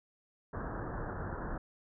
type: low-pass noise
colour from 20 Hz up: pink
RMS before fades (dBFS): -39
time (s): 0.53-1.58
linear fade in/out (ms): 5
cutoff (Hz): 1700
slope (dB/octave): 96
effects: none